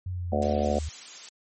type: exponential sweep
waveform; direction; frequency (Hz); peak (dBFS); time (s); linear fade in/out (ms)
sine; down; 92.5 to 75.1; -29; 0.06-0.89; 5
type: harmonic tone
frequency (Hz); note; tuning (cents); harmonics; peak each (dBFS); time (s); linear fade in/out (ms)
73.42; D2; 0; 3 / 4 / 5 / 6 / 7 / 8 / 9 / 10; -29 / -39 / -35 / -36 / -30 / -29 / -33 / -31; 0.32-0.79; 5
type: noise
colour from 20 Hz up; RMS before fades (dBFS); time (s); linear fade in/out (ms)
blue; -37; 0.42-1.29; 2
effects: MP3 32 kbps

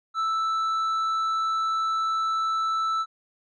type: tone with tanh clipping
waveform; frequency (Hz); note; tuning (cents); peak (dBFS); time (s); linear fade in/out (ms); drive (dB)
sine; 1318.5; E6; 0; -24; 0.14-3.06; 50; 6
effects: none

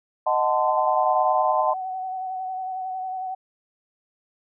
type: chord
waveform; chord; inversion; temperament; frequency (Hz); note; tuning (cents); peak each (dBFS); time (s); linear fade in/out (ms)
sine; D# diminished seventh; none; equal with one note detuned; 622.3 / 740 / 880 / 1031.5; D#5 / F#5 / A5 / C6; 0 / 0 / 0 / -25; -24; 0.26-1.74; 10
type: tone with vibrato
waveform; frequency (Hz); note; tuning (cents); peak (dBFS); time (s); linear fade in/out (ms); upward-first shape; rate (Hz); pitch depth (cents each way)
sine; 750; F#5; +23; -27; 0.67-3.35; 10; sine; 11; 25
effects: none

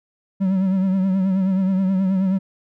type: tone with vibrato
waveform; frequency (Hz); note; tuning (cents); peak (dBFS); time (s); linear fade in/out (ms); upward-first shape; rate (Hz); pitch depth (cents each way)
triangle; 190; F#3; +46; -14; 0.4-2.39; 20; triangle; 9.4; 62
effects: none

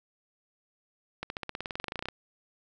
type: accelerating click train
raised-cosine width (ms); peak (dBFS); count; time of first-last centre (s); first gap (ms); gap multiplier
0.3; -18; 19; 1.23-2.086; 71; 0.95
effects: none

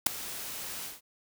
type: noise with ADSR envelope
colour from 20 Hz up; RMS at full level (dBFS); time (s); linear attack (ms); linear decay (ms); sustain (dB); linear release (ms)
white; -18; 0.06-1.01; 8; 3; -21; 160
effects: none

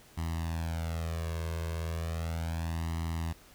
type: tone with flanger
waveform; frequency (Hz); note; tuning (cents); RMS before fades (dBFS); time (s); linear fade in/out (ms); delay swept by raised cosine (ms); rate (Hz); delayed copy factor
sawtooth; 82.3; E2; -2; -34; 0.17-3.33; 10; 1 to 1.9; 0.35; +0.9
effects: pink hiss -57 dBFS RMS until 3.54 s

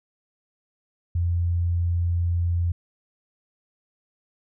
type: tone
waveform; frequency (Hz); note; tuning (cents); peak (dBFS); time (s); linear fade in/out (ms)
sine; 86.3; F2; -20; -20; 1.15-2.72; 5
effects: none

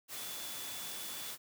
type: tone in noise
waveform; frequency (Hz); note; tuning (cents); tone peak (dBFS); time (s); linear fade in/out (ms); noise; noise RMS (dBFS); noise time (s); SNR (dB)
sine; 3456; A7; -32; -49; 0.13-1.35; 50; white; -43; 0.08-1.38; -9
effects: high-pass 100 Hz 12 dB/octave

